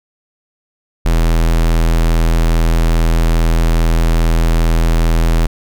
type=tone; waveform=square; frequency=41.2 Hz; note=E1; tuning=in tune; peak=-10 dBFS; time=1.05-5.47 s; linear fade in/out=10 ms; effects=none